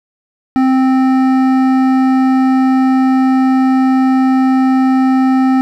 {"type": "tone with hard clipping", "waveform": "sine", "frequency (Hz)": 261.6, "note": "C4", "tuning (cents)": 0, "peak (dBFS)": -10, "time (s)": [0.56, 5.61], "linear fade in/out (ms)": 0, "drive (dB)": 12, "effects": []}